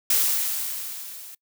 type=noise with level ramp; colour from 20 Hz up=blue; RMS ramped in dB=-19 to -42 dBFS; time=0.1-1.35 s; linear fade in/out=5 ms; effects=noise-tail reverb RT60 0.1 s tail -24 dB re dry